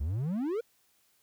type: exponential sweep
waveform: triangle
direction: up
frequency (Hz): 65.41 to 490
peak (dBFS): -27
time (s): 0-0.61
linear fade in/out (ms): 10
effects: white hiss -69 dBFS RMS until 1.22 s